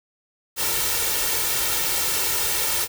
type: noise with comb filter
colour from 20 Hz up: white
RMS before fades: -23 dBFS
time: 0.56-2.88 s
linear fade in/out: 50 ms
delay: 2.2 ms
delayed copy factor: +0.65
effects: none